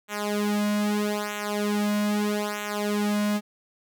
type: tone with flanger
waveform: sawtooth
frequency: 207.8 Hz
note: G#3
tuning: 1 cent sharp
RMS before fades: -26 dBFS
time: 0.08-3.41 s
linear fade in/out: 50 ms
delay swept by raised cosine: 0.2 to 2.3 ms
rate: 0.79 Hz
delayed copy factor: -1
effects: none